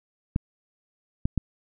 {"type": "clicks", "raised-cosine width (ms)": 5, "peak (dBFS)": -11, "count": 3, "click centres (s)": [0.361, 1.255, 1.377], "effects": []}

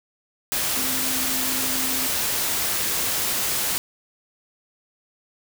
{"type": "tone in noise", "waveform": "sine", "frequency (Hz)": 260, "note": "C4", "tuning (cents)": -11, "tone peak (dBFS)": -33, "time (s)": [0.77, 2.07], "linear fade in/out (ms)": 0, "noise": "white", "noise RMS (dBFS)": -24, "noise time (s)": [0.52, 3.78], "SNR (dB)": -12, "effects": []}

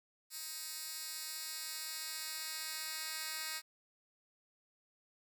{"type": "tone with high-pass filter sweep", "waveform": "10% pulse", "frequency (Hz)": 315.1, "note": "D#4", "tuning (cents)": 22, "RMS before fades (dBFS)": -43, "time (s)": [0.3, 3.62], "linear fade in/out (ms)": 50, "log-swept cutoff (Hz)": [5600, 2700], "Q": 0.75, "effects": []}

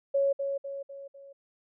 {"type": "tone with echo", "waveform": "sine", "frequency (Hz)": 554.4, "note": "C#5", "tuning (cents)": 0, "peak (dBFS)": -22, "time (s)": [0.14, 0.33], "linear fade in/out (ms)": 10, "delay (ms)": 250, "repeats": 4, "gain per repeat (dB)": -6, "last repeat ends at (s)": 1.33, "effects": []}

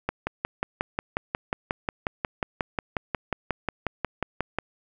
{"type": "click train", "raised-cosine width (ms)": 0.5, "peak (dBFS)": -10, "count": 26, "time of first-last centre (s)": [0.09, 4.586], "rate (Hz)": 5.56, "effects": []}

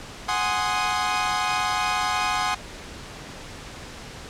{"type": "chord", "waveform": "sawtooth", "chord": "Ab dominant seventh", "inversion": "third", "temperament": "equal", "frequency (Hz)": [740, 830.6, 1046.5, 1244.5], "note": ["Gb5", "Ab5", "C6", "Eb6"], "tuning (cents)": [0, 0, 0, 0], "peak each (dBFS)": -24, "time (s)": [0.28, 2.55], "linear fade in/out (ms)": 10, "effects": ["pink hiss -39 dBFS RMS until 4.29 s", "low-pass 7000 Hz 12 dB/octave"]}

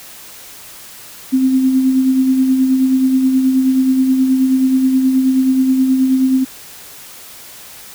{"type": "tone with tremolo", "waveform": "sine", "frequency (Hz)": 261.6, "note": "C4", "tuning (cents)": 0, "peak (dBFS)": -8, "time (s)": [1.32, 6.45], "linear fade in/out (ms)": 20, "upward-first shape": "sine", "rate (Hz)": 9.4, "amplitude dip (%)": 40, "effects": ["white hiss -36 dBFS RMS until 7.94 s"]}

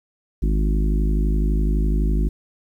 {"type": "harmonic tone", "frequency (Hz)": 51.91, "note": "G#1", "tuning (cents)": 0, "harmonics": [1, 3, 4, 5, 6, 7], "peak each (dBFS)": [-17, -27, -29, -31, -33, -34], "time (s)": [0.42, 2.29], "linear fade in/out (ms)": 10, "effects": ["9-bit"]}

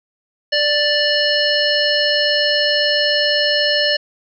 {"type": "harmonic tone with a mistuned harmonic", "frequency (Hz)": 587.3, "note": "D5", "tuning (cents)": 0, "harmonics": [1, 3, 5, 7, 9], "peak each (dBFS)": [-19, -20, -20, -20, -22], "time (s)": [0.52, 3.97], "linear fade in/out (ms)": 10, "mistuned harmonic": 7, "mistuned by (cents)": 69, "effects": []}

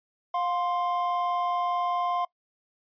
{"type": "tone pair together", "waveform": "triangle", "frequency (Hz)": [708.6, 1046.5], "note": ["F5", "C6"], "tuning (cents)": [25, 0], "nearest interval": "perfect fifth", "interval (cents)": 675, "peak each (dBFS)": -26, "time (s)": [0.34, 2.25], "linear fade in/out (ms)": 5, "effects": ["noise-tail reverb RT60 0.1 s tail -22 dB re dry", "resampled to 11025 Hz"]}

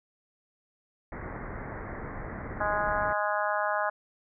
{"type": "low-pass noise", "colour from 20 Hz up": "pink", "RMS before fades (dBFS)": -38, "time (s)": [1.12, 3.13], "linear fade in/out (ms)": 2, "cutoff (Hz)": 2100, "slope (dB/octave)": 96}
{"type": "harmonic tone", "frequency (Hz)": 207.7, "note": "G#3", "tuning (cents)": 0, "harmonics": [3, 4, 5, 6, 7, 8], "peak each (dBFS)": [-31, -32, -33, -34, -34, -35], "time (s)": [2.6, 3.9], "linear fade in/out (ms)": 10}
{"effects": []}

